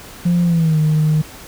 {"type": "tone with pitch glide", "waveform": "sine", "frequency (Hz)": [174.2, 154.3], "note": ["F3", "D#3"], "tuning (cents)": [-4, -14], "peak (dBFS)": -10, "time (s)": [0.25, 1.22], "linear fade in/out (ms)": 10, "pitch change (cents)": -210, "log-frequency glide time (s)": [0.44, 0.78], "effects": ["tanh soft clip ceiling -9 dBFS", "pink hiss -37 dBFS RMS until 1.47 s"]}